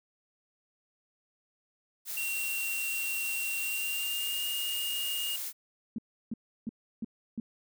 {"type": "noise", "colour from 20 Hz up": "blue", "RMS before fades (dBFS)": -37, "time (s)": [2.05, 5.53], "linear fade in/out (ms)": 50}
{"type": "tone with pitch glide", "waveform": "square", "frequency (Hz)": [2743, 2843], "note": ["F7", "F7"], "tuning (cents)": [-32, 30], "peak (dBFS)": -33, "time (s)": [2.17, 5.36], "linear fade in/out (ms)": 2, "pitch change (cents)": 62, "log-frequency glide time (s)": [3.59, 4.47]}
{"type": "tone bursts", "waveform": "sine", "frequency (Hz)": 225, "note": "A3", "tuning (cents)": 39, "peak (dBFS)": -31, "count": 5, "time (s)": [5.96, 7.4], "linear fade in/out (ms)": 2, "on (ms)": 24, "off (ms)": 330}
{"effects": []}